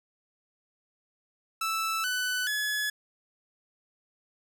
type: tone with pitch steps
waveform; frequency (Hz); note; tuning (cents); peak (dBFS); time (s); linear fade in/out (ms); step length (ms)
sawtooth; 1318.5 / 1497.2 / 1700; E6 / F#6 / G#6; 0 / +20 / +40; -24; 1.61-2.9; 5; 430
effects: none